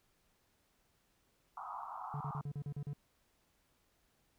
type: band-pass noise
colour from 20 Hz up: pink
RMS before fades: -45 dBFS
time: 1.57-2.41 s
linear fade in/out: 2 ms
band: 720 to 1300 Hz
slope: 96 dB/octave
type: tone bursts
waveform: triangle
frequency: 143.9 Hz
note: D3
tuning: 35 cents flat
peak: -36 dBFS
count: 8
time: 2.14-2.933 s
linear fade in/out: 2 ms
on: 65 ms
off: 39 ms
effects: pink hiss -75 dBFS RMS until 4.38 s

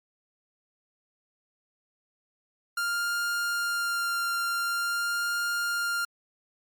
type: tone with vibrato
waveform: 45% pulse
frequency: 1396.9 Hz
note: F6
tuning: in tune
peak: -26 dBFS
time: 2.77-6.05 s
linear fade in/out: 5 ms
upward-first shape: sine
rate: 0.46 Hz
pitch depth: 11 cents each way
effects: MP3 96 kbps

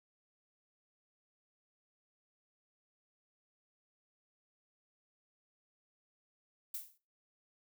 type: noise with exponential decay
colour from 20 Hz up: violet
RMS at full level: -37 dBFS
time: 6.74-6.98 s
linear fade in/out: 5 ms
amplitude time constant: 51 ms
effects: noise-tail reverb RT60 0.3 s tail -17 dB re dry

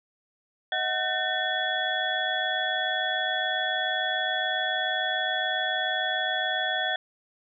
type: tone cluster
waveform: sine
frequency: 634 / 741 / 1519 / 1802 / 3378 Hz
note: D#5 / F#5 / F#6 / A6 / G#7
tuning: +32 / +2 / +45 / +41 / +29 cents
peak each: -34 / -31 / -32 / -30 / -30 dBFS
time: 0.72-6.96 s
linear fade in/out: 2 ms
effects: none

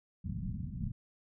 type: low-pass noise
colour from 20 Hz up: white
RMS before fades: -38 dBFS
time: 0.24-0.92 s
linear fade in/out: 10 ms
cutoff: 210 Hz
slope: 48 dB/octave
effects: none

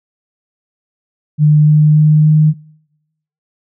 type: tone with pitch steps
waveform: sine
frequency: 150.8 / 151.85 / 152.91 / 153.97 Hz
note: D3 / D#3 / D#3 / D#3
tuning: +46 / -42 / -30 / -18 cents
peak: -5 dBFS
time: 1.38-2.54 s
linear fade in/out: 50 ms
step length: 290 ms
effects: noise-tail reverb RT60 0.9 s tail -25 dB re dry

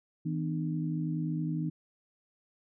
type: tone cluster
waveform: sine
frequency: 160.8 / 250 / 302.3 Hz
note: E3 / B3 / D#4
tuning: -43 / +21 / -50 cents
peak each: -31 / -38 / -36 dBFS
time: 0.25-1.7 s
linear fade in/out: 10 ms
effects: none

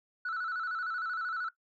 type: tone with vibrato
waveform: sine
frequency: 1396.9 Hz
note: F6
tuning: in tune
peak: -30 dBFS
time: 0.25-1.49 s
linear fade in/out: 5 ms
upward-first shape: square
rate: 13 Hz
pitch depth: 88 cents each way
effects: noise-tail reverb RT60 0.1 s tail -17 dB re dry + tanh soft clip ceiling -30 dBFS

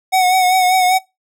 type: tone with vibrato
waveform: square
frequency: 740 Hz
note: F#5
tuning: in tune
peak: -11 dBFS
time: 0.12-0.99 s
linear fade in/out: 20 ms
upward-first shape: sine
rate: 5.1 Hz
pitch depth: 35 cents each way
effects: noise-tail reverb RT60 0.2 s tail -21 dB re dry

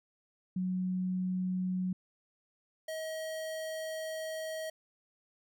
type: tone pair in turn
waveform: sine / square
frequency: 184.1 / 635.5 Hz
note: F#3 / D#5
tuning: -8 / +36 cents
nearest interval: octave + major sixth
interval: 2144 cents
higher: second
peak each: -30 / -37 dBFS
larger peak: first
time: 0.56-1.93 / 2.88-4.7 s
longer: second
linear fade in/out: 5 ms
effects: none

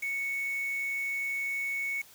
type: tone with quantisation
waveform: sine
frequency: 2217 Hz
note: C#7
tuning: in tune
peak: -30 dBFS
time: 0.02-2.02 s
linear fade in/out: 10 ms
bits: 7
effects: white hiss -55 dBFS RMS until 2.14 s

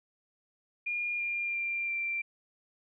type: tone with pitch steps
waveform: sine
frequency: 2420 / 2399 / 2378 / 2358 Hz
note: D#7 / D7 / D7 / D7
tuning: -49 / +36 / +21 / +6 cents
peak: -30 dBFS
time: 0.86-2.22 s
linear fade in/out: 10 ms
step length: 340 ms
effects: none

